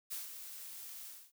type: noise with ADSR envelope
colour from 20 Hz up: blue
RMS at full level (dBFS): -40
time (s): 0.1-1.32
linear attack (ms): 21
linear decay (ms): 150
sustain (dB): -8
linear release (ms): 260
effects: none

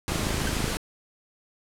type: noise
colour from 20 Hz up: pink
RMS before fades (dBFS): -29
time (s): 0.08-0.77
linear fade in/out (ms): 0
type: click train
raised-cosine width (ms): 3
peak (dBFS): -17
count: 16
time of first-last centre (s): 0.12-0.68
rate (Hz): 26.8
type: tone with exponential decay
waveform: 35% pulse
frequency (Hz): 1552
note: G6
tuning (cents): -18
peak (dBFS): -26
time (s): 0.47-0.56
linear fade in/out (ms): 0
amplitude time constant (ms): 19
effects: low-pass 11000 Hz 12 dB/octave

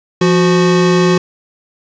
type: tone pair together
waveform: square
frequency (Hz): 172.87 / 366.3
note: F3 / F#4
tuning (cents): -17 / -17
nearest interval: octave + minor second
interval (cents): 1300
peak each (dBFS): -12 / -12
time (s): 0.21-1.18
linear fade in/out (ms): 5
effects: resampled to 16000 Hz + 7-bit

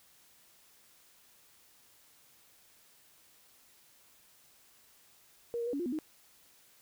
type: tone with pitch steps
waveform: sine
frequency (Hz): 472.1 / 467.9 / 483.4 / 281.9 / 349.8 / 248.1 / 310.7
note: A#4 / A#4 / B4 / C#4 / F4 / B3 / D#4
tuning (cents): +22 / +6 / -37 / +29 / +3 / +8 / -2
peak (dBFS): -32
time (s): 5.54-5.988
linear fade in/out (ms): 0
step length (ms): 64
effects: white hiss -63 dBFS RMS until 6.81 s

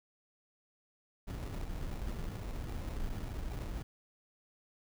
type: noise with sample-and-hold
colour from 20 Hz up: brown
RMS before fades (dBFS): -39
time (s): 1.27-3.83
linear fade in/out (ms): 10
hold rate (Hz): 1575
effects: none

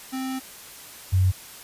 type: tone pair in turn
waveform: square / sine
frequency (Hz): 262.1 / 92.96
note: C4 / F#2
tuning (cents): +3 / +9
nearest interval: octave + tritone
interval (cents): 1794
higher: first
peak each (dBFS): -28 / -16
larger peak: second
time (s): 0.12-0.4 / 1.12-1.32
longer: first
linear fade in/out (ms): 20
effects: white hiss -43 dBFS RMS until 1.63 s + resampled to 32000 Hz

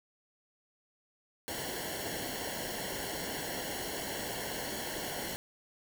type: noise with comb filter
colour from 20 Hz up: pink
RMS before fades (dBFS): -38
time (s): 1.48-5.36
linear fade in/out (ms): 0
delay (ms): 0.81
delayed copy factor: -0.8
effects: none

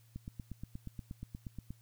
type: click train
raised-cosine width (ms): 5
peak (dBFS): -30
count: 14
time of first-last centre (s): 0.16-1.706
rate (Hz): 8.41
effects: added 114 Hz sine -61 dBFS peak until 1.81 s + white hiss -70 dBFS RMS until 1.81 s

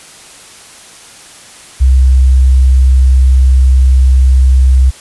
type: tone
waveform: sine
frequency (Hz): 65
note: C2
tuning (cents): -11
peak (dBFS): -3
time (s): 1.8-4.91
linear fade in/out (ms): 20
effects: white hiss -35 dBFS RMS until 5 s + resampled to 24000 Hz

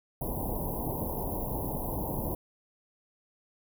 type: band-stop noise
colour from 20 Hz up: pink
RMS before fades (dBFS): -33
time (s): 0.21-2.35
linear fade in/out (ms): 5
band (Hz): 1000 to 11000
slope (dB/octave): 96
effects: none

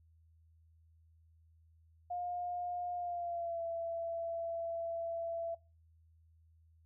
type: tone with pitch glide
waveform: sine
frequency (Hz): 710 to 670.2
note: F5 to E5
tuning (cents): +28 to +29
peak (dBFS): -36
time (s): 2.1-5.55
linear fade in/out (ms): 10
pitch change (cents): -99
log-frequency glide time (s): 2.95-3.62
effects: noise-tail reverb RT60 0.3 s tail -22 dB re dry + added 81 Hz sine -63 dBFS peak until 6.85 s

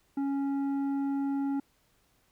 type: tone with tanh clipping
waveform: sine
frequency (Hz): 277.2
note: C#4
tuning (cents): 0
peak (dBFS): -29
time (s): 0.17-1.6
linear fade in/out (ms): 5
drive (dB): 8
effects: pink hiss -69 dBFS RMS until 2.31 s

